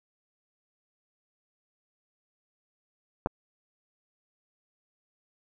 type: clicks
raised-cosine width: 1 ms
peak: -10 / -29 dBFS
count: 2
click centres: 3.261 / 3.271 s
effects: none